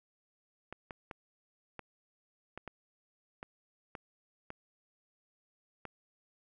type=clicks; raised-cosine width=0.5 ms; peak=-27 dBFS; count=10; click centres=0.726 / 0.908 / 1.112 / 1.793 / 2.576 / 2.677 / 3.429 / 3.952 / 4.504 / 5.853 s; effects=none